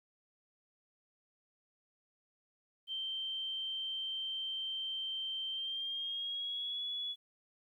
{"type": "tone with pitch glide", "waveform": "sine", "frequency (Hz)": [3129, 3393], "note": ["G7", "G#7"], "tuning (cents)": [-4, 36], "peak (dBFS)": -36, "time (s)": [2.87, 7.16], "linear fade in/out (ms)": 50, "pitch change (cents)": 140, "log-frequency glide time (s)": [5.51, 6.83], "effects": ["12-bit"]}